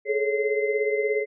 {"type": "tone cluster", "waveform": "sine", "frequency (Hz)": [420.6, 437.5, 553, 2066], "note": ["G#4", "A4", "C#5", "C7"], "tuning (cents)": [22, -10, -4, -22], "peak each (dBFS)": [-24, -28, -29, -30], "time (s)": [0.05, 1.26], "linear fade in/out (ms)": 50, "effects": []}